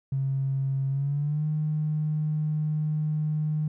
triangle tone with pitch glide, 135.6 to 153.09 Hz, C#3 to D#3, -38 to -28 cents, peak -20 dBFS, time 0.12-3.68 s, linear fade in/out 5 ms, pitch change +210 cents, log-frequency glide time 0.89-1.45 s, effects tanh soft clip ceiling -22 dBFS

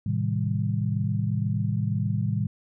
sine chord, A half-diminished seventh, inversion none, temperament just, 110 / 132 / 158.4 / 198 Hz, A2 / C3 / Eb3 / G3, 0 / +16 / +31 / +18 cents, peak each -26 / -30 / -30 / -30 dBFS, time 0.06-2.47 s, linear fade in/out 5 ms, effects none

